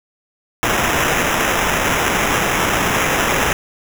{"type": "noise with sample-and-hold", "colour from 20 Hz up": "white", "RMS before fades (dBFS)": -17, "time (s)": [0.63, 3.53], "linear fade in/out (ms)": 0, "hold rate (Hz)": 4410, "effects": []}